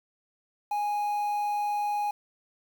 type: tone with quantisation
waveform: triangle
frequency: 828 Hz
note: G#5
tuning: 5 cents flat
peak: -24 dBFS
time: 0.71-2.11 s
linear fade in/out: 5 ms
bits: 8
effects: none